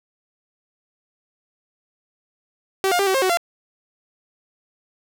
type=tone with pitch steps; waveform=sawtooth; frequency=384.8 / 709 / 396.6 / 380.1 / 534 / 373.5 / 687 Hz; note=G4 / F5 / G4 / F#4 / C5 / F#4 / F5; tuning=-32 / +26 / +20 / +47 / +35 / +16 / -29 cents; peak=-13 dBFS; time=2.84-3.372 s; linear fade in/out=0 ms; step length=76 ms; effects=none